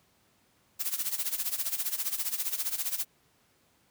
blue noise with tremolo, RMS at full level -29 dBFS, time 0.79-3.05 s, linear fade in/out 20 ms, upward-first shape sine, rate 15 Hz, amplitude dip 80%, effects pink hiss -67 dBFS RMS until 3.9 s + high-pass 80 Hz 12 dB/octave

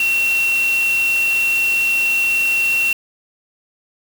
sine tone in noise, 2724 Hz, F7, 44 cents flat, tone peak -14 dBFS, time 0-2.93 s, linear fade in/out 2 ms, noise white, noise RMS -29 dBFS, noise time 0-2.93 s, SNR +12 dB, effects none

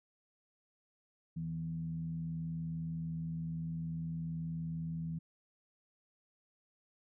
sine tone with frequency modulation, 163 Hz, E3, 19 cents flat, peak -36 dBFS, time 1.36-5.19 s, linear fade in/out 10 ms, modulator 80.5 Hz, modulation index 0.39, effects none

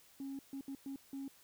sine tone bursts at uneven times, 273.2 Hz, C#4, 25 cents flat, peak -39 dBFS, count 5, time 0.2-0.39 / 0.53-0.61 / 0.68-0.75 / 0.86-0.96 / 1.13-1.28 s, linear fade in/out 2 ms, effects tanh soft clip ceiling -38 dBFS + white hiss -64 dBFS RMS until 1.43 s

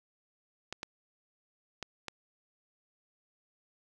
clicks, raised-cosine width 0.2 ms, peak -20 dBFS, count 4, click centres 0.726 / 0.831 / 1.827 / 2.083 s, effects none

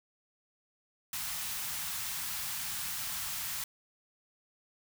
white band-stop noise, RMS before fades -37 dBFS, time 1.13-3.64 s, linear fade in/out 2 ms, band 200 to 800 Hz, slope 24 dB/octave, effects none

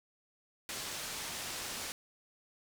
white low-pass noise, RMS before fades -41 dBFS, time 0.69-1.92 s, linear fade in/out 0 ms, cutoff 7900 Hz, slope 12 dB/octave, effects none

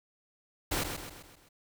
pink noise with echo, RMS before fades -31 dBFS, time 0.71-0.84 s, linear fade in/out 10 ms, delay 130 ms, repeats 5, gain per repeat -6 dB, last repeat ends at 1.49 s, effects none

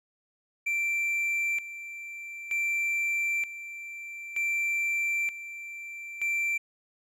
triangle tone with tremolo, 2349 Hz, D7, in tune, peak -24 dBFS, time 0.66-6.58 s, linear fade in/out 10 ms, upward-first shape square, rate 0.54 Hz, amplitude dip 75%, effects none

